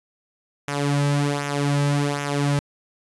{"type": "tone with flanger", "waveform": "sawtooth", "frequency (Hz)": 143.4, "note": "D3", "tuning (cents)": -41, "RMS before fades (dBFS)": -22, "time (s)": [0.68, 2.59], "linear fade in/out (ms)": 0, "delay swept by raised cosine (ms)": [0.22, 2.82], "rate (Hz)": 1.3, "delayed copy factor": -0.65, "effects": ["resampled to 24000 Hz"]}